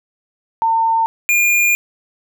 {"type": "tone pair in turn", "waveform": ["sine", "square"], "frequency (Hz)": [905, 2416], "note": ["A5", "D7"], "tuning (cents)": [48, 48], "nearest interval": "octave + perfect fourth", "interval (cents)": 1700, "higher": "second", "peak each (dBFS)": -12, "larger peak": "neither", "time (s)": [[0.62, 1.06], [1.29, 1.75]], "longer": "second", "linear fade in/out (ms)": 0, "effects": []}